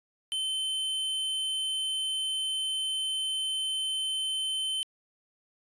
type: tone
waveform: square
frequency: 3075 Hz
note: G7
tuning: 34 cents flat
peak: -29 dBFS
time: 0.32-4.83 s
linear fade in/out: 0 ms
effects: resampled to 22050 Hz